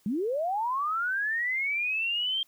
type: linear sweep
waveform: sine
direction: up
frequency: 185 to 3194 Hz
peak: -26 dBFS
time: 0.06-2.43 s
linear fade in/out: 2 ms
effects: white hiss -65 dBFS RMS until 2.47 s